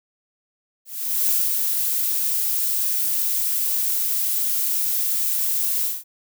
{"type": "noise with ADSR envelope", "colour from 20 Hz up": "violet", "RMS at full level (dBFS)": -19, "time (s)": [0.85, 6.04], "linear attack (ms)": 450, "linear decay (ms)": 190, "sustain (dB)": -3, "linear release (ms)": 200, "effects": []}